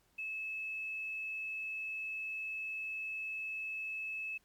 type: tone with quantisation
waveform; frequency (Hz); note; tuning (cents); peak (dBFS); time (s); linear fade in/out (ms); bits
sine; 2600; E7; -24; -37; 0.18-4.38; 10; 11
effects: pink hiss -72 dBFS RMS until 4.44 s + MP3 96 kbps